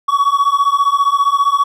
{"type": "beating tone pair", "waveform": "triangle", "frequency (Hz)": [1119, 1134], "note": ["C#6", "C#6"], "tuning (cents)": [16, 39], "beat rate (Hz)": 15, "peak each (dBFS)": -12, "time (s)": [0.08, 1.64], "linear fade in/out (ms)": 10, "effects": []}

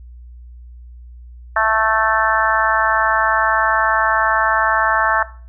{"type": "harmonic tone", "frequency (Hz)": 220.2, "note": "A3", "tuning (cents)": 2, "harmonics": [3, 4, 5, 6, 7, 8], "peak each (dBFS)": [-20, -20, -20, -20, -20, -20], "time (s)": [1.56, 5.23], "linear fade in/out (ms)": 5, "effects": ["noise-tail reverb RT60 0.4 s tail -17 dB re dry", "added 60 Hz sine -35 dBFS peak until 5.48 s"]}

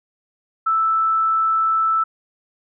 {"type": "tone", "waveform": "sine", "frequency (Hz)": 1318.5, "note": "E6", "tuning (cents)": 0, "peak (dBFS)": -15, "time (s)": [0.66, 2.04], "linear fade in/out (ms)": 10, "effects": []}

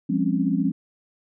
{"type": "chord", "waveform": "sine", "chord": "Db major seventh", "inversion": "first", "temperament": "equal with one note detuned", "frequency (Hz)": [174.61, 203, 261.6, 277.2], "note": ["F3", "Ab3", "C4", "Db4"], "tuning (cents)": [0, -39, 0, 0], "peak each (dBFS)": -25, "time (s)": [0.09, 0.72], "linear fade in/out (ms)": 10, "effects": []}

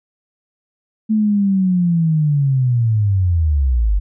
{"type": "linear sweep", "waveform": "sine", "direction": "down", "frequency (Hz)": [220, 46.25], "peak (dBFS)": -12, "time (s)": [1.09, 4], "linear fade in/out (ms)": 20, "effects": []}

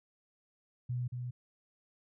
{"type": "tone with echo", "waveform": "sine", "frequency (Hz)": 123.47, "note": "B2", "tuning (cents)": 0, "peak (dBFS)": -32, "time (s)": [0.89, 1.08], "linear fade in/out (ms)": 10, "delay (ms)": 230, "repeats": 1, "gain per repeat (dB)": -4, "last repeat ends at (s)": 1.31, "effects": []}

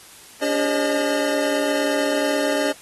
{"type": "tone cluster", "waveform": "square", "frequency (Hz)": [286.1, 403.8, 538, 607], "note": ["D4", "G#4", "C5", "D#5"], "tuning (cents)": [-45, -49, 48, -43], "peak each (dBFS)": [-25, -30, -27, -24], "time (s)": [0.41, 2.73], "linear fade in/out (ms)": 20, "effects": ["white hiss -45 dBFS RMS until 2.81 s", "AAC 32 kbps"]}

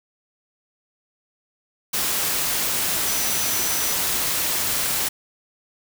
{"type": "tone in noise", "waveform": "sine", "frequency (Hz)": 5930, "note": "F#8", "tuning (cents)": 3, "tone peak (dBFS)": -29, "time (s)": [3.07, 3.94], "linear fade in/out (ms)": 10, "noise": "white", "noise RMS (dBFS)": -23, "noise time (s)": [1.93, 5.09], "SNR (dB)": -9, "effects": []}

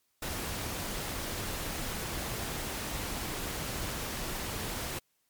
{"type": "noise", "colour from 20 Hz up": "pink", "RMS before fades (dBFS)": -36, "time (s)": [0.22, 4.99], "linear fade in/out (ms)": 5, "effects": ["white hiss -75 dBFS RMS until 5.29 s", "MP3 96 kbps"]}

